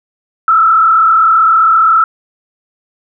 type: tone with frequency modulation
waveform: sine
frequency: 1318.5 Hz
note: E6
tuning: in tune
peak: -5 dBFS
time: 0.48-2.04 s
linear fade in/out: 2 ms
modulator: 35.3 Hz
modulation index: 1.2
effects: none